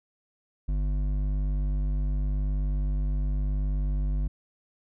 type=tone with hard clipping; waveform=sine; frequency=49.56 Hz; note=G1; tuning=20 cents sharp; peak=-26 dBFS; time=0.68-4.28 s; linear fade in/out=10 ms; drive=9 dB; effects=none